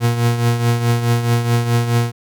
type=tone with tremolo; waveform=40% pulse; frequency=118.4 Hz; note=A#2; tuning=27 cents sharp; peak=-10 dBFS; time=0-2.12 s; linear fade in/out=50 ms; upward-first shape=triangle; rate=4.7 Hz; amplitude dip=65%; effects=none